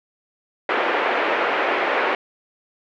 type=band-pass noise; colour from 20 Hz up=pink; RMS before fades=-21 dBFS; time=0.69-2.15 s; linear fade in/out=2 ms; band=380 to 2500 Hz; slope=24 dB/octave; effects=none